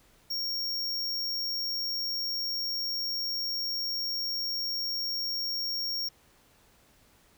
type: tone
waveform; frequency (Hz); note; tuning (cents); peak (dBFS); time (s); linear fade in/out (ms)
square; 5540; F8; -15; -30; 0.3-6.09; 10
effects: pink hiss -62 dBFS RMS until 7.37 s